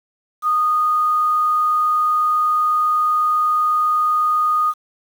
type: tone with quantisation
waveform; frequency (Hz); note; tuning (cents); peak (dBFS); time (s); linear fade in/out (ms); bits
sine; 1234; D#6; -15; -14; 0.42-4.74; 50; 7
effects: none